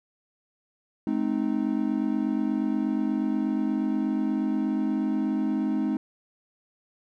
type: tone cluster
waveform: triangle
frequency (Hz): 212.9 / 261.2 / 309.6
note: G#3 / C4 / D#4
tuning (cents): +43 / -3 / -9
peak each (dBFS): -26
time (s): 1.07-5.97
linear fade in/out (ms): 2
effects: none